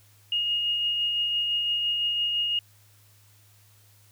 sine tone with tremolo, 2859 Hz, F7, 40 cents sharp, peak -22 dBFS, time 0.32-2.59 s, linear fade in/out 2 ms, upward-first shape triangle, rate 5.9 Hz, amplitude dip 30%, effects added 103 Hz sine -57 dBFS peak until 4.11 s + white hiss -60 dBFS RMS until 4.11 s

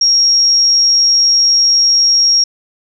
sine tone, 5588 Hz, F8, in tune, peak -7 dBFS, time 0.01-2.44 s, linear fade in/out 5 ms, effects none

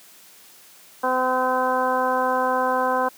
harmonic tone, 256 Hz, C4, 38 cents flat, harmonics 1 / 2 / 3 / 4 / 5 / 6, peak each -30 / -24 / -25 / -23 / -31 / -29 dBFS, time 1.03-3.09 s, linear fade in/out 10 ms, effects white hiss -49 dBFS RMS until 3.17 s + high-pass 150 Hz 12 dB/octave

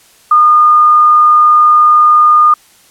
sine tone, 1219 Hz, D#6, 36 cents flat, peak -3 dBFS, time 0.31-2.54 s, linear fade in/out 5 ms, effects white hiss -45 dBFS RMS until 2.9 s + low-pass 12000 Hz 12 dB/octave

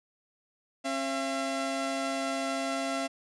sawtooth tone pair together, 269.9 / 677 Hz, C#4 / E5, -46 / +46 cents, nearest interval octave + major third, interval 1592 cents, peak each -29 / -28 dBFS, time 0.84-3.08 s, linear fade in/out 20 ms, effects resampled to 22050 Hz

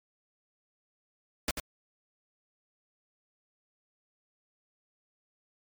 pink noise with echo, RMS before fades -30 dBFS, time 1.48-1.51 s, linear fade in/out 2 ms, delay 90 ms, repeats 1, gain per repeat -6 dB, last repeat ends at 1.6 s, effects MP3 96 kbps

